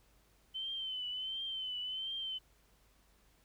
sine tone with vibrato, 3067 Hz, G7, 38 cents flat, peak -37 dBFS, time 0.54-2.39 s, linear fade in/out 20 ms, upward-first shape triangle, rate 1.4 Hz, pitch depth 67 cents each way, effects added 50 Hz sine -69 dBFS peak until 3.44 s + pink hiss -70 dBFS RMS until 3.44 s

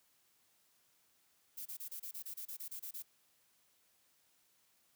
violet noise bursts, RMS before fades -45 dBFS, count 13, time 1.57-3.025 s, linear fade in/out 10 ms, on 87 ms, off 27 ms, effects white hiss -73 dBFS RMS until 4.95 s + high-pass 60 Hz 12 dB/octave

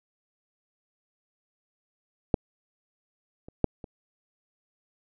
clicks, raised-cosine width 2 ms, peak -7 / -30 / -7 / -26 dBFS, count 4, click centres 2.342 / 3.485 / 3.643 / 3.842 s, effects none

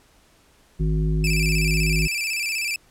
harmonic tone, 52.3 Hz, G#1, 13 cents sharp, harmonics 1 / 3 / 5 / 7, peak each -21 / -22 / -35 / -33 dBFS, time 0.79-2.08 s, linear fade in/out 20 ms
sawtooth tone with vibrato, 2478 Hz, D#7, 8 cents flat, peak -20 dBFS, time 1.24-2.76 s, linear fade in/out 2 ms, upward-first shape square, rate 16 Hz, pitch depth 85 cents each way
effects pink hiss -57 dBFS RMS until 2.9 s + low-pass 12000 Hz 12 dB/octave

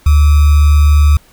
sine tone with sample-and-hold, 73.8 Hz, D2, 9 cents sharp, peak -4 dBFS, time 0.06-1.17 s, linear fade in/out 5 ms, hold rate 1225 Hz, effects pink hiss -47 dBFS RMS until 1.32 s

